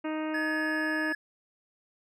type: harmonic tone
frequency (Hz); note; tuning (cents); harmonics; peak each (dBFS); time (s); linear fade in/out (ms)
311.1; D#4; 0; 1 / 2 / 3 / 4 / 5 / 6 / 7 / 8 / 9; -31 / -37 / -41 / -43 / -45 / -47 / -48 / -49 / -50; 0.04-1.13; 10
type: tone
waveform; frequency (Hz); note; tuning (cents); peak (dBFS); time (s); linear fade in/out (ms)
triangle; 1700; G#6; +40; -28; 0.34-1.15; 5
effects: none